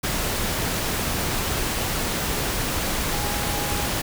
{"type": "tone in noise", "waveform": "sine", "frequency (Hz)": 823, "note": "G#5", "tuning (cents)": -16, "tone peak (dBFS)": -33, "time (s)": [3.12, 3.88], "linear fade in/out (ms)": 10, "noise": "pink", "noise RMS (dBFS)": -25, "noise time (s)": [0.03, 4.02], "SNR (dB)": -11, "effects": []}